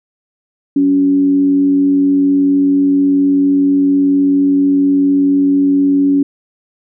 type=tone with frequency modulation; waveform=sine; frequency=280.9 Hz; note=C#4; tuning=23 cents sharp; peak=-8 dBFS; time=0.76-6.23 s; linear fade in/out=5 ms; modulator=95.7 Hz; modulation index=0.25; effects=none